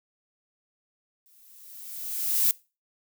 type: noise with exponential growth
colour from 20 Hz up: violet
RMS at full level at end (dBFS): -20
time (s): 1.26-2.51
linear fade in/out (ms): 0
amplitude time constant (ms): 270
effects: noise-tail reverb RT60 0.3 s tail -22 dB re dry